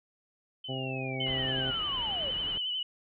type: linear sweep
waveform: sine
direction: down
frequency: 3080 to 494.3 Hz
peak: -38 dBFS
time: 0.64-2.31 s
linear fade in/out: 5 ms
type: harmonic tone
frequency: 131.5 Hz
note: C3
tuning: 9 cents sharp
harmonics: 1 / 2 / 3 / 4 / 5 / 6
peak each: -36 / -39 / -41 / -42 / -43 / -44 dBFS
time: 0.68-1.72 s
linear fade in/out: 20 ms
type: tone with vibrato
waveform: sine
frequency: 2996 Hz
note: F#7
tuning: 21 cents sharp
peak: -30 dBFS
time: 1.2-2.83 s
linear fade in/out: 5 ms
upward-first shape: sine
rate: 11 Hz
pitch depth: 46 cents each way
type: low-pass noise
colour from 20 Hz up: pink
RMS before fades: -44 dBFS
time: 1.26-2.58 s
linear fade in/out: 5 ms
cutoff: 3500 Hz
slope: 48 dB/octave
effects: none